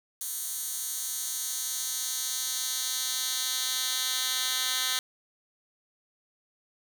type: tone with high-pass filter sweep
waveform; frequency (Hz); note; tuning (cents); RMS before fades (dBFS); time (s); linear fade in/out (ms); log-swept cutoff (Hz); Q
10% pulse; 256.6; C4; -34; -31; 0.21-4.99; 2; 8900 to 2900; 1.1
effects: none